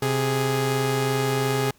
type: tone pair together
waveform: sawtooth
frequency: 130.81 / 415.3 Hz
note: C3 / G#4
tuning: 0 / 0 cents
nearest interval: octave + minor sixth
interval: 2000 cents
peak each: -20 dBFS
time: 0.02-1.71 s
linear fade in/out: 5 ms
effects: pink hiss -58 dBFS RMS until 1.78 s